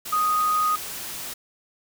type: tone in noise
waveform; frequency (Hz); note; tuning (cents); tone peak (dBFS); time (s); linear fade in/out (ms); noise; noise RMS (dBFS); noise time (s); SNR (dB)
sine; 1244.5; D#6; 0; -19; 0.12-0.76; 10; white; -34; 0.05-1.34; +12
effects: none